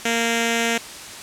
5% pulse tone with notch filter, 231.3 Hz, A#3, 13 cents flat, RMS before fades -21 dBFS, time 0.05-0.78 s, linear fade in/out 5 ms, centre 1100 Hz, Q 1.4, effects white hiss -36 dBFS RMS until 1.22 s + low-pass 9000 Hz 12 dB/octave

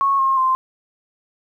sine tone with pitch steps, 1100 / 1071.8 / 1044.3 Hz, C#6 / C6 / C6, -14 / +41 / -4 cents, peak -14 dBFS, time 0.01-0.55 s, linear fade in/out 0 ms, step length 180 ms, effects 9-bit

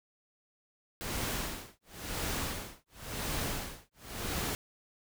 pink noise with tremolo, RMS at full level -34 dBFS, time 1.01-4.55 s, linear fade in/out 0 ms, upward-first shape sine, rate 0.95 Hz, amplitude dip 100%, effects none

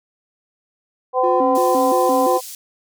harmonic tone, 255 Hz, C4, 44 cents flat, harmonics 2 / 3 / 4, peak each -17 / -19 / -20 dBFS, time 1.13-2.41 s, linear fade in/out 50 ms
triangle tone with vibrato, 311.1 Hz, D#4, in tune, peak -18 dBFS, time 1.23-2.38 s, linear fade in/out 10 ms, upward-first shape square, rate 2.9 Hz, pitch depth 240 cents each way
white band-pass noise, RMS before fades -34 dBFS, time 1.55-2.55 s, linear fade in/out 2 ms, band 4400 to 14000 Hz, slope 12 dB/octave
effects none

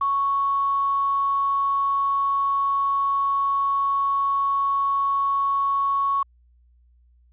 sine tone with quantisation, 1108.7 Hz, C#6, in tune, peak -19 dBFS, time 0.01-6.23 s, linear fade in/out 5 ms, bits 7, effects added 60 Hz sine -54 dBFS peak until 7.32 s + resampled to 8000 Hz

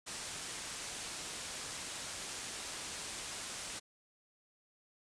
white low-pass noise, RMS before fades -44 dBFS, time 0.06-3.8 s, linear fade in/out 20 ms, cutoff 9400 Hz, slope 48 dB/octave, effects none

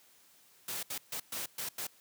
white noise bursts at uneven times, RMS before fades -38 dBFS, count 6, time 0.68-0.83 / 0.9-0.98 / 1.12-1.2 / 1.32-1.46 / 1.58-1.69 / 1.78-1.87 s, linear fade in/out 5 ms, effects white hiss -63 dBFS RMS until 2 s + high-pass 100 Hz 12 dB/octave

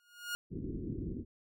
sawtooth tone with exponential growth, 1430 Hz, F6, 41 cents sharp, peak -29 dBFS, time 0-0.35 s, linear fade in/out 0 ms, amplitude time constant 76 ms
white low-pass noise, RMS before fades -39 dBFS, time 0.5-1.25 s, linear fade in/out 50 ms, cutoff 360 Hz, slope 48 dB/octave
effects none

